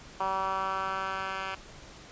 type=tone with band-pass filter sweep; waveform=10% pulse; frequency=191.4 Hz; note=G3; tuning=41 cents flat; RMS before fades=-32 dBFS; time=0.2-1.55 s; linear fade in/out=5 ms; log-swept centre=990 to 1900 Hz; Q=2.5; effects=pink hiss -49 dBFS RMS until 2.11 s + resampled to 16000 Hz